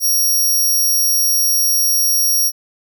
15% pulse tone, 5640 Hz, F8, 16 cents sharp, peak -7 dBFS, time 0-2.52 s, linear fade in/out 50 ms, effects none

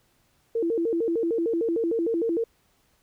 sine tone with vibrato, 392 Hz, G4, in tune, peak -22 dBFS, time 0.55-2.44 s, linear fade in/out 5 ms, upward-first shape square, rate 6.6 Hz, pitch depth 270 cents each way, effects pink hiss -66 dBFS RMS until 3.02 s

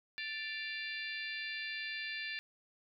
harmonic tone with a mistuned harmonic, 587.3 Hz, D5, in tune, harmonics 3 / 4 / 5 / 6 / 7 / 8, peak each -42 / -44 / -46 / -48 / -49 / -50 dBFS, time 0.18-2.39 s, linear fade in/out 0 ms, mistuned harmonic 5, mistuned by -100 cents, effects none

